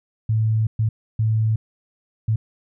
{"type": "tone bursts at uneven times", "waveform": "sine", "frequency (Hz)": 110.1, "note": "A2", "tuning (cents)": 2, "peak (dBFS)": -16, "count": 4, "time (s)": [[0.29, 0.67], [0.79, 0.89], [1.19, 1.56], [2.28, 2.36]], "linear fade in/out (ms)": 5, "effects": []}